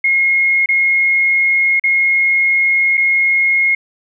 sine tone with dropouts, 2154 Hz, C7, 50 cents sharp, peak -10 dBFS, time 0.04-3.75 s, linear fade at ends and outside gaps 5 ms, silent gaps 0.66-0.688 / 1.797-1.838 / 2.972-2.976 s, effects none

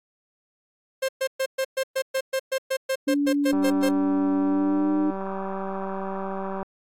45% pulse tone bursts, 530 Hz, C5, 22 cents sharp, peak -22 dBFS, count 16, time 1.02-3.892 s, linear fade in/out 10 ms, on 67 ms, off 120 ms
sine tone with pitch glide, 286.5 to 301.8 Hz, D4 to D4, -43 to +47 cents, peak -20 dBFS, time 3.07-5.11 s, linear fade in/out 10 ms, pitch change +90 cents, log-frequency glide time 4.39-4.95 s
click train, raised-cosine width 1 ms, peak -19 dBFS, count 599, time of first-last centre 3.53-6.628 s, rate 193 Hz
effects AAC 48 kbps

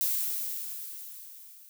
violet noise with level ramp, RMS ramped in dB -27 to -53 dBFS, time 0.01-1.69 s, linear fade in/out 0 ms, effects none

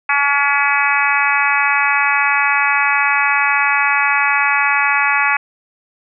harmonic tone, 283.7 Hz, C#4, 40 cents sharp, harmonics 3 / 4 / 5 / 6 / 7 / 8 / 9, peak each -20 / -20 / -20 / -20 / -20 / -20 / -20 dBFS, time 0.09-5.37 s, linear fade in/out 5 ms, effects none

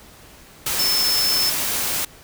sine tone in noise, 5274 Hz, E8, in tune, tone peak -18 dBFS, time 0.79-1.5 s, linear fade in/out 5 ms, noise white, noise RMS -23 dBFS, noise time 0.66-2.05 s, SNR +2 dB, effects pink hiss -46 dBFS RMS until 2.23 s

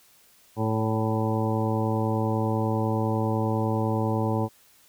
harmonic tone with a mistuned harmonic, 110 Hz, A2, in tune, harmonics 1 / 2 / 3 / 4 / 5 / 7 / 8 / 9, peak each -26 / -29 / -31 / -32 / -33 / -34 / -35 / -36 dBFS, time 0.56-4.49 s, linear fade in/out 50 ms, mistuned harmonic 5, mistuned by +19 cents, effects white hiss -58 dBFS RMS until 4.88 s

